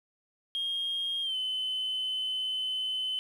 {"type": "tone with pitch glide", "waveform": "sine", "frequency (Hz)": [3238, 3039], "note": ["G#7", "F#7"], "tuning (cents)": [-45, 46], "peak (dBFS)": -28, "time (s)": [0.55, 3.19], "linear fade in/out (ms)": 0, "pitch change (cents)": -109, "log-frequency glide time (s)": [1.22, 1.36], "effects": ["tanh soft clip ceiling -26 dBFS", "10-bit"]}